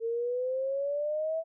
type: exponential sweep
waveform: sine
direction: up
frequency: 451.4 to 658 Hz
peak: -28 dBFS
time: 0-1.44 s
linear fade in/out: 50 ms
effects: none